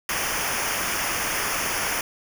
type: noise with comb filter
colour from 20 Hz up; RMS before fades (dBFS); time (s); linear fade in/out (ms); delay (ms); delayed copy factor
pink; -26; 0.09-2.01; 2; 0.25; -0.8
effects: none